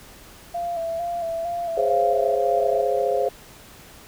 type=tone with vibrato; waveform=sine; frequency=678 Hz; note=E5; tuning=49 cents sharp; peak=-24 dBFS; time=0.54-2.83 s; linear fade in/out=10 ms; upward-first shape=square; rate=2.2 Hz; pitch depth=35 cents each way
type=chord; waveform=sine; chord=Db major seventh; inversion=second; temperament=just; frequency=415.8 / 519.7 / 554.4 / 693 Hz; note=Ab4 / C5 / Db5 / F5; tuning=+2 / -12 / 0 / -14 cents; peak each=-25 / -23 / -26 / -25 dBFS; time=1.77-3.29 s; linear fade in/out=5 ms
effects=pink hiss -46 dBFS RMS until 4.07 s